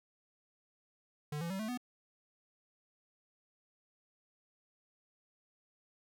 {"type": "tone with pitch steps", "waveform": "square", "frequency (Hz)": [148.9, 169.08, 191.99, 218, 247.5], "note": ["D3", "E3", "G3", "A3", "B3"], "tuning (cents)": [24, 44, -36, -16, 4], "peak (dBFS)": -37, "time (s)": [1.32, 1.775], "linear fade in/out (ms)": 5, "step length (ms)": 91, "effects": []}